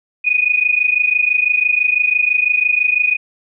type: tone pair together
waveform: sine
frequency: 2463 / 2489 Hz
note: D#7 / D#7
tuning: -18 / 0 cents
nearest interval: unison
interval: 18 cents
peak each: -15 dBFS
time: 0.24-3.17 s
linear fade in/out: 20 ms
effects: none